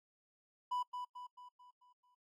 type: tone with echo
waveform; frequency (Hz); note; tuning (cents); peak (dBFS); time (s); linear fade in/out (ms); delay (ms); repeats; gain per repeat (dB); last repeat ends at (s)
triangle; 990; B5; +4; -33; 0.71-0.83; 10; 220; 6; -6; 2.15
effects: noise-tail reverb RT60 0.1 s tail -23 dB re dry + AAC 48 kbps